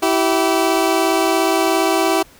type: tone pair together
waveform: 20% pulse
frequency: 327.6 / 384.8 Hz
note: E4 / G4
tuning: -11 / -32 cents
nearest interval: minor third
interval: 279 cents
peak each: -12 dBFS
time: 0.02-2.23 s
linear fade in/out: 10 ms
effects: pink hiss -47 dBFS RMS until 2.39 s